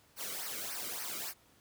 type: noise with flanger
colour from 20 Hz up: white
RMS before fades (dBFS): -40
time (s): 0.16-1.34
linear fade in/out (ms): 50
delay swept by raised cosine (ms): 0.27 to 1.17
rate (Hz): 3.5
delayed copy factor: -0.75
effects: pink hiss -65 dBFS RMS until 1.6 s + high-pass 60 Hz 12 dB/octave